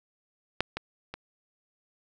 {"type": "clicks", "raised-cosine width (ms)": 0.3, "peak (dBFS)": [-8, -16, -21], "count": 3, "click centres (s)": [0.606, 0.77, 1.14], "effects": []}